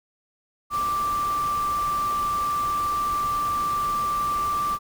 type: tone in noise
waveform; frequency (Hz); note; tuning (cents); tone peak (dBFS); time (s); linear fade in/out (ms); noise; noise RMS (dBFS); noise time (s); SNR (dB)
sine; 1174.7; D6; 0; -22; 0.7-4.79; 50; pink; -37; 0.7-4.79; +12
effects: none